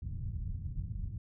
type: low-pass noise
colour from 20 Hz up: white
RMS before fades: -38 dBFS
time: 0.02-1.18 s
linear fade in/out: 5 ms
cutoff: 120 Hz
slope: 24 dB/octave
effects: none